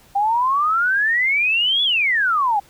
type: exponential two-way sweep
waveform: sine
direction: up then down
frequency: 784 to 3454 to 784 Hz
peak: -15 dBFS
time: 0.15-2.6 s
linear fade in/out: 10 ms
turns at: 1.83 s
effects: pink hiss -51 dBFS RMS until 2.69 s